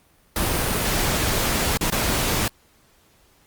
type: noise with dropouts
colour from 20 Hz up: pink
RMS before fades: -22 dBFS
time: 0.36-2.48 s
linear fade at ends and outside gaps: 2 ms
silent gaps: 1.773-1.81 / 1.902-1.922 s
effects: pink hiss -58 dBFS RMS until 3.46 s + Opus 32 kbps